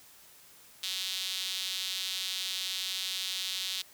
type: tone with high-pass filter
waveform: sawtooth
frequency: 187.9 Hz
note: F#3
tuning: 27 cents sharp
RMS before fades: -35 dBFS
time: 0.83-3.82 s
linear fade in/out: 5 ms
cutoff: 3600 Hz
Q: 3.1
effects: white hiss -56 dBFS RMS until 3.93 s